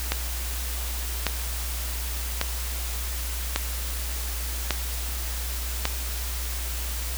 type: click train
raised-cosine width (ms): 0.2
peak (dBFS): -5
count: 6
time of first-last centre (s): 0.12-5.854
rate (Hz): 0.872
effects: added 60 Hz sine -29 dBFS peak until 7.17 s + white hiss -34 dBFS RMS until 7.17 s